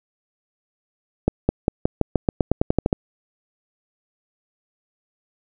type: accelerating click train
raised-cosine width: 2 ms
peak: -3 dBFS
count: 14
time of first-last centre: 1.28-2.929 s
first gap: 210 ms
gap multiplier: 0.91
effects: none